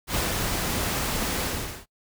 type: noise with ADSR envelope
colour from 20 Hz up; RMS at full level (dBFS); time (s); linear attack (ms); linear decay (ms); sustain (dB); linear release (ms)
pink; -25; 0.07-1.86; 80; 140; -2; 430
effects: noise-tail reverb RT60 0.1 s tail -22 dB re dry